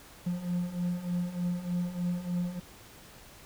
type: beating tone pair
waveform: triangle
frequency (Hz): 174.61 / 177.91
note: F3 / F3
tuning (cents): 0 / +32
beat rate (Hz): 3.3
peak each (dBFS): -33 / -29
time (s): 0.26-2.6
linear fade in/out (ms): 10
effects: pink hiss -52 dBFS RMS until 3.45 s